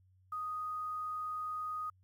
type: tone with quantisation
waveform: sine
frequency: 1244.5 Hz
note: D#6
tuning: in tune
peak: -36 dBFS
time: 0.32-1.9 s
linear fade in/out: 5 ms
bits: 11
effects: added 93 Hz sine -64 dBFS peak until 2.03 s